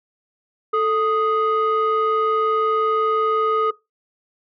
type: tone pair together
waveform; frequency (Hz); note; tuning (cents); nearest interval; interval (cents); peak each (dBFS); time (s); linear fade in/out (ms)
sine; 440 / 1245.6; A4 / D#6; 0 / +2; octave + tritone; 1802; -17; 0.73-3.71; 10
effects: noise-tail reverb RT60 0.2 s tail -19 dB re dry + tanh soft clip ceiling -13 dBFS